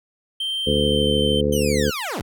triangle tone with pitch glide, 3136 to 3104 Hz, G7 to G7, 0 to -18 cents, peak -21 dBFS, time 0.4-1.41 s, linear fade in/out 5 ms, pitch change -18 cents, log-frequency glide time 0.66-1.1 s
harmonic tone, 72.9 Hz, D2, 12 cents flat, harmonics 1 / 2 / 3 / 4 / 5 / 6 / 7, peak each -26 / -26 / -24 / -28 / -29 / -23 / -23 dBFS, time 0.66-1.91 s, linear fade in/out 20 ms
15% pulse linear sweep, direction down, 3143 to 33.49 Hz, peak -19 dBFS, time 1.52-2.22 s, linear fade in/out 10 ms
effects none

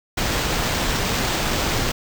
pink noise with sample-and-hold, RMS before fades -22 dBFS, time 0.17-1.92 s, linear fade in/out 10 ms, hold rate 11025 Hz, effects none

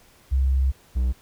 sine / triangle tone pair in turn, 66.4 / 62.67 Hz, C2 / B1, +26 / +26 cents, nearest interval minor second, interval 100 cents, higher first, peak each -17 dBFS, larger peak neither, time 0.31-0.72 / 0.95-1.13 s, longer first, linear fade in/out 20 ms, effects pink hiss -55 dBFS RMS until 1.21 s

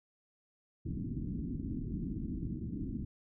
white low-pass noise, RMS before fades -38 dBFS, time 0.85-3.05 s, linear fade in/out 10 ms, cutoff 300 Hz, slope 48 dB/octave, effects none

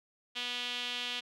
sawtooth tone with band-pass filter, 244.7 Hz, B3, 16 cents flat, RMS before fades -37 dBFS, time 0.35-1.21 s, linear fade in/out 20 ms, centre 3200 Hz, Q 3.8, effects none

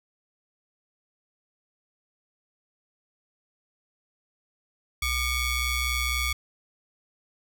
sawtooth ring-modulated tone, 1142 Hz, D6, 49 cents flat, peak -18 dBFS, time 5.02-6.33 s, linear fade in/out 5 ms, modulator 1080 Hz, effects none

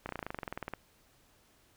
slowing click train, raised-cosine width 0.5 ms, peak -22 dBFS, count 17, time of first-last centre 0.06-0.737 s, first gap 31 ms, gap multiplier 1.04, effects pink hiss -66 dBFS RMS until 1.76 s

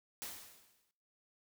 white noise with exponential decay, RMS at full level -42 dBFS, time 0.22-0.91 s, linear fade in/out 0 ms, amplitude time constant 150 ms, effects noise-tail reverb RT60 0.6 s tail -19 dB re dry

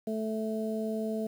harmonic tone, 219 Hz, A3, 8 cents flat, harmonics 1 / 2 / 3, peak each -32 / -35 / -37 dBFS, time 0.07-1.27 s, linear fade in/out 5 ms, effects 9-bit

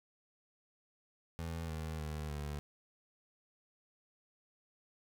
25% pulse tone with pitch steps, 82.41 / 79.28 / 76.27 / 73.38 Hz, E2 / D#2 / D#2 / D2, 0 / +33 / -34 / -1 cents, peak -35 dBFS, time 1.39-2.59 s, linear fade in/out 0 ms, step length 300 ms, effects none

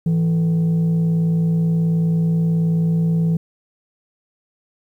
sine tone with frequency modulation, 164.81 Hz, E3, in tune, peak -13 dBFS, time 0.06-3.37 s, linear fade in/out 5 ms, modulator 271 Hz, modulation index 0.23, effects tanh soft clip ceiling -12 dBFS + 9-bit

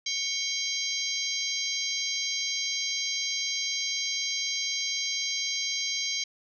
harmonic tone with a mistuned harmonic, 796 Hz, G5, 26 cents sharp, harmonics 3 / 4 / 5 / 6 / 7 / 8, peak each -35 / -35 / -35 / -35 / -35 / -35 dBFS, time 0.06-6.24 s, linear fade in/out 5 ms, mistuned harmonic 3, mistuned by -120 cents, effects none

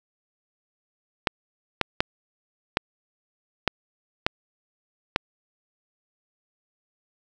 clicks, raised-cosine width 0.3 ms, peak -3 dBFS, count 7, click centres 1.272 / 1.813 / 2.005 / 2.771 / 3.677 / 4.265 / 5.161 s, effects none

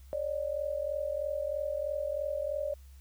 sine tone pair together, 557 / 600.1 Hz, C#5 / D5, +8 / +37 cents, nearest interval minor second, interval 129 cents, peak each -34 / -33 dBFS, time 0.13-2.74 s, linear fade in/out 0 ms, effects added 67 Hz sine -49 dBFS peak until 3 s + white hiss -65 dBFS RMS until 3 s

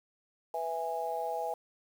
sine chord, E major, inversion second, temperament just, 494.4 / 659.3 / 824.1 Hz, B4 / E5 / G#5, +2 / 0 / -14 cents, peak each -38 / -36 / -35 dBFS, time 0.54-1.54 s, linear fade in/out 2 ms, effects 9-bit

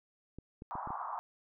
clicks, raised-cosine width 3 ms, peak -32 dBFS, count 5, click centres 0.386 / 0.621 / 0.754 / 0.874 / 0.905 s
pink band-pass noise, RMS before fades -40 dBFS, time 0.71-1.19 s, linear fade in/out 0 ms, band 770 to 1200 Hz, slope 48 dB/octave
effects none

